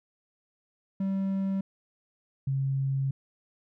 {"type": "tone pair in turn", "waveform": ["triangle", "sine"], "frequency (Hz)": [193.6, 135.68], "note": ["G3", "C#3"], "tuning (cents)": [-21, -37], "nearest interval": "tritone", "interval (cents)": 616, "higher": "first", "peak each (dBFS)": [-24, -25], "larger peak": "first", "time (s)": [[1, 1.61], [2.47, 3.11]], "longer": "second", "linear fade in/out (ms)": 5, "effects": []}